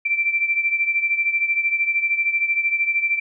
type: beating tone pair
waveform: sine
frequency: 2343 / 2356 Hz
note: D7 / D7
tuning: -5 / +5 cents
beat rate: 13 Hz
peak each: -19 / -24 dBFS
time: 0.05-3.2 s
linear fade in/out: 10 ms
effects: none